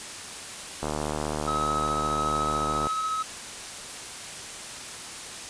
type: click train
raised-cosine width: 1 ms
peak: -15 dBFS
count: 155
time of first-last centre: 0.83-2.87 s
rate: 75.5 Hz
type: tone with tremolo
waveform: triangle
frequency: 1282 Hz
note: E6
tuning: 49 cents flat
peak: -23 dBFS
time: 1.47-3.23 s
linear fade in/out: 10 ms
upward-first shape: sine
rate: 14 Hz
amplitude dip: 25%
effects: white hiss -38 dBFS RMS until 5.49 s + resampled to 22050 Hz